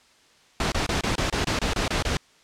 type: noise bursts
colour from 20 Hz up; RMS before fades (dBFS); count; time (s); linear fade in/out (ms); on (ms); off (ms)
pink; -24; 11; 0.6-2.17; 2; 120; 25
effects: white hiss -57 dBFS RMS until 2.43 s + low-pass 6000 Hz 12 dB/octave

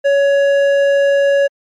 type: tone with hard clipping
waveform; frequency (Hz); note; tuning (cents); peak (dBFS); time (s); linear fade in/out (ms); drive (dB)
sine; 560; C#5; +18; -11; 0.04-1.48; 20; 8
effects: MP3 48 kbps

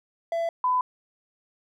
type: tone pair in turn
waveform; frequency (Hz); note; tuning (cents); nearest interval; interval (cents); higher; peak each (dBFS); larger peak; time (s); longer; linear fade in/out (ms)
triangle / sine; 670 / 1003.9; E5 / B5; +28 / +28; perfect fifth; 700; second; -22 / -20; second; 0.32-0.49 / 0.64-0.81; neither; 2
effects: none

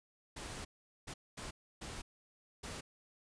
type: noise bursts at uneven times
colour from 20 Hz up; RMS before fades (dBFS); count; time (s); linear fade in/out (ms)
pink; -45; 5; 0.36-0.65 / 1.07-1.14 / 1.37-1.51 / 1.81-2.02 / 2.63-2.81; 10
effects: resampled to 22050 Hz

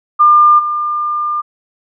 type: tone with level steps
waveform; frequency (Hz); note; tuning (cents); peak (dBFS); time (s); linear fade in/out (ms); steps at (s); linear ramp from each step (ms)
sine; 1200; D6; +37; -4 / -14; 0.19-1.42; 20; 0.58; 20
effects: none

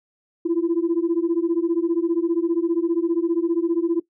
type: beating tone pair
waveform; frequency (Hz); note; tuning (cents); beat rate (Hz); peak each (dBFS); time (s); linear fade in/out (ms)
sine; 329.6 / 344.6; E4 / F4; 0 / -23; 15; -20; 0.45-4; 10
effects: noise-tail reverb RT60 0.1 s tail -18 dB re dry + tanh soft clip ceiling -13 dBFS

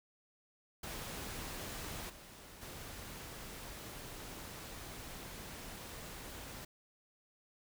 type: noise with level steps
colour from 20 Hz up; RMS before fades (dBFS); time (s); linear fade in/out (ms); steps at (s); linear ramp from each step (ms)
pink; -44 / -54 / -48; 0.83-6.65; 5; 2.09 / 2.61; 10
effects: none

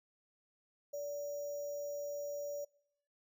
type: tone with sample-and-hold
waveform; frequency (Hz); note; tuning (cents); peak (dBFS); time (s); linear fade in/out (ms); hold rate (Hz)
sine; 577; D5; -31; -38; 0.93-2.65; 10; 6300
effects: noise-tail reverb RT60 0.7 s tail -24 dB re dry

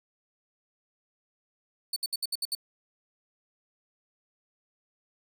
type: tone bursts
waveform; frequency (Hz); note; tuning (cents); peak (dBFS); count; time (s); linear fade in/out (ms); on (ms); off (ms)
sawtooth; 4486; C#8; +20; -25; 7; 1.93-2.551; 5; 33; 65
effects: none

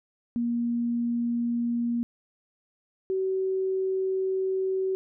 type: tone pair in turn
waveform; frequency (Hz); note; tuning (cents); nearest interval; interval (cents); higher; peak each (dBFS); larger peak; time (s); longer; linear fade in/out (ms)
sine; 236.8 / 379.6; A#3 / F#4; +27 / +44; minor sixth; 817; second; -24; neither; 0.36-2.03 / 3.1-4.95; second; 0
effects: none

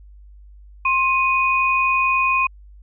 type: tone pair together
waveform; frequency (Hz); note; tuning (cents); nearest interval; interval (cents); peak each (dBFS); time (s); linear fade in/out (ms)
sine; 1060.7 / 2488; C6 / D#7; +23 / -1; octave + minor third; 1476; -18; 0.85-2.47; 5
effects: added 50 Hz sine -41 dBFS peak until 2.82 s

